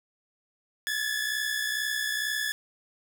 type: tone pair together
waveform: sawtooth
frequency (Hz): 1686 / 1748.2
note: G#6 / A6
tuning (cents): +26 / -12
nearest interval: minor second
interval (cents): 62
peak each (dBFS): -27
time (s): 0.87-2.52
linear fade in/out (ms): 0
effects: none